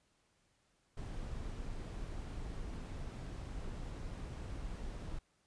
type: noise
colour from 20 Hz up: brown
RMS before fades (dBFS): -43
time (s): 0.97-5.19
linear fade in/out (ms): 5
effects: pink hiss -75 dBFS RMS until 5.46 s + resampled to 22050 Hz